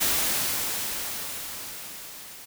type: noise with level ramp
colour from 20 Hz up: white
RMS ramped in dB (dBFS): -23 to -44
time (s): 0-2.46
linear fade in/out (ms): 20
effects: none